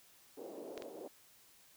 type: band-pass noise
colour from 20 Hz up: white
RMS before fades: -48 dBFS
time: 0.37-1.08 s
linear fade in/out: 5 ms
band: 310 to 520 Hz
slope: 24 dB/octave
type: clicks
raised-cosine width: 0.2 ms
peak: -29 / -30 dBFS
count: 2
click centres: 0.777 / 0.822 s
effects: white hiss -64 dBFS RMS until 1.76 s